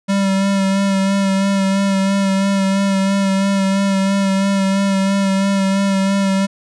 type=tone with vibrato; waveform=square; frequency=195.2 Hz; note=G3; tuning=7 cents flat; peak=-14 dBFS; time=0.08-6.47 s; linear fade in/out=20 ms; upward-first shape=sine; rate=3 Hz; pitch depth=24 cents each way; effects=resampled to 22050 Hz